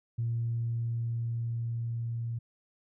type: tone with level ramp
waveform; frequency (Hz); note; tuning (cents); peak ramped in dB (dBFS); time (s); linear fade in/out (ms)
sine; 116.54; A#2; 0; -27 to -31; 0.18-2.39; 10
effects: tanh soft clip ceiling -23 dBFS